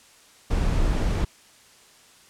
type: noise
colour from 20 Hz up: brown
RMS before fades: -22 dBFS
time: 0.5-1.25 s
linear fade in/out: 10 ms
effects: white hiss -53 dBFS RMS until 2.29 s + low-pass 9000 Hz 12 dB/octave